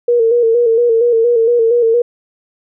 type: tone with vibrato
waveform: sine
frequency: 466.2 Hz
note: A#4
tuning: in tune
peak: -8 dBFS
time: 0.08-2.02 s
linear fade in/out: 5 ms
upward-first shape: square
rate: 4.3 Hz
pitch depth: 49 cents each way
effects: none